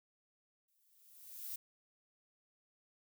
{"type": "noise with exponential growth", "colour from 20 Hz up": "violet", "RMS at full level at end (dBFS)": -41, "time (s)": [0.68, 1.56], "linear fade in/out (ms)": 5, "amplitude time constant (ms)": 190, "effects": []}